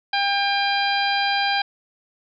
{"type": "harmonic tone", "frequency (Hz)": 800, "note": "G5", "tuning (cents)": 35, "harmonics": [1, 2, 3, 4, 5, 6], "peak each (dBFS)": [-22, -25, -27, -28, -29, -30], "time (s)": [0.13, 1.62], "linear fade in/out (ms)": 5, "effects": []}